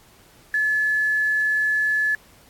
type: tone with quantisation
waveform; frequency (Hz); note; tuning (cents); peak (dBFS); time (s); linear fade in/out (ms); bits
sine; 1719; A6; -41; -18; 0.54-2.15; 2; 7
effects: pink hiss -53 dBFS RMS until 2.49 s + AAC 64 kbps